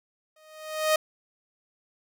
sawtooth tone with exponential growth, 622.3 Hz, D#5, in tune, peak -14 dBFS, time 0.36-0.96 s, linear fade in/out 5 ms, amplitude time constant 130 ms, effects none

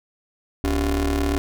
30% pulse ring-modulated tone, 106.1 Hz, G#2, 38 cents sharp, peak -14 dBFS, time 0.64-1.38 s, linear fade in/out 0 ms, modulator 178 Hz, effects none

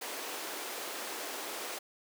pink high-pass noise, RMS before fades -40 dBFS, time 0.01-1.79 s, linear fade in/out 10 ms, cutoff 330 Hz, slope 24 dB/octave, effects none

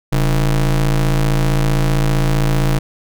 square ring-modulated tone, 81.8 Hz, E2, 13 cents flat, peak -10 dBFS, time 0.12-2.79 s, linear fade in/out 10 ms, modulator 54.1 Hz, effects none

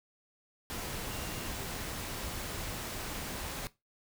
sine tone in noise, 2784 Hz, F7, 6 cents flat, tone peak -49 dBFS, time 1.11-1.47 s, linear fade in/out 0 ms, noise pink, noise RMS -39 dBFS, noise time 0.7-3.67 s, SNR -13 dB, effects noise-tail reverb RT60 0.2 s tail -17 dB re dry

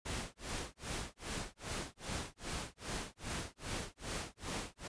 pink noise with tremolo, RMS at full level -39 dBFS, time 0.05-4.88 s, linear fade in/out 10 ms, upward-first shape sine, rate 2.5 Hz, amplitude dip 100%, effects resampled to 22050 Hz

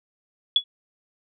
sine tone with exponential decay, 3388 Hz, G#7, 34 cents sharp, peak -10 dBFS, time 0.56-0.64 s, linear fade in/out 2 ms, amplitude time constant 16 ms, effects none

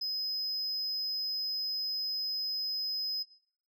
sine tone, 5060 Hz, D#8, 28 cents sharp, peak -29 dBFS, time 0.01-3.23 s, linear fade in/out 10 ms, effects noise-tail reverb RT60 0.5 s tail -17 dB re dry + tanh soft clip ceiling -31 dBFS

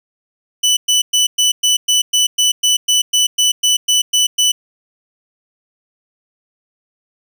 25% pulse tone bursts, 2982 Hz, F#7, 13 cents sharp, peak -7 dBFS, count 16, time 0.63-4.52 s, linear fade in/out 10 ms, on 140 ms, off 110 ms, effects none

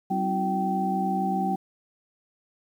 sine tone cluster, 191 / 261.5 / 318.7 / 366.1 / 774 Hz, G3 / C4 / D#4 / F#4 / G5, -45 / -1 / +42 / -18 / -22 cents, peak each -27 / -35 / -35 / -35 / -26 dBFS, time 0.1-1.56 s, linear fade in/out 10 ms, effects 9-bit

